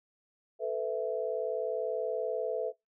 sine chord, A suspended second, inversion none, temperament equal with one note detuned, 440 / 500.2 / 659.3 Hz, A4 / B4 / E5, 0 / +22 / 0 cents, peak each -34 dBFS, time 0.59-2.73 s, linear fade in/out 50 ms, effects noise-tail reverb RT60 0.2 s tail -23 dB re dry

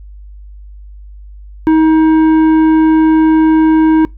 sine tone with tanh clipping, 316.6 Hz, D#4, 30 cents sharp, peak -7 dBFS, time 1.67-4.05 s, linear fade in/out 0 ms, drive 10 dB, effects noise-tail reverb RT60 0.2 s tail -24 dB re dry + added 50 Hz sine -30 dBFS peak until 4.17 s

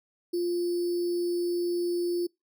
sine tone with sample-and-hold, 349.2 Hz, F4, in tune, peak -25 dBFS, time 0.33-2.27 s, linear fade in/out 10 ms, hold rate 4900 Hz, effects noise-tail reverb RT60 0.2 s tail -26 dB re dry

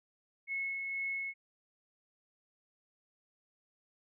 sine tone with tremolo, 2187 Hz, C#7, 24 cents flat, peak -33 dBFS, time 0.47-1.34 s, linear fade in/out 50 ms, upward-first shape sine, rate 2.1 Hz, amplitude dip 30%, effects none

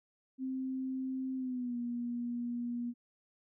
sine tone with pitch glide, 261.6 to 239.9 Hz, C4 to A#3, 0 to +50 cents, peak -34 dBFS, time 0.38-2.94 s, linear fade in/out 50 ms, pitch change -150 cents, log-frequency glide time 1.36-1.77 s, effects none

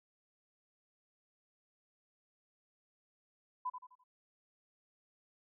sine tone with echo, 1002 Hz, B5, 25 cents sharp, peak -34 dBFS, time 3.65-3.7 s, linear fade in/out 10 ms, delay 85 ms, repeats 4, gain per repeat -8 dB, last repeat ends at 4.04 s, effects none

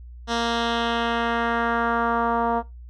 10% pulse tone with low-pass filter sweep, 233.1 Hz, A#3, in tune, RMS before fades -23 dBFS, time 0.27-2.63 s, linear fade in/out 50 ms, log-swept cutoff 5000 to 870 Hz, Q 1.8, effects noise-tail reverb RT60 0.2 s tail -19 dB re dry + added 60 Hz sine -38 dBFS peak until 2.89 s

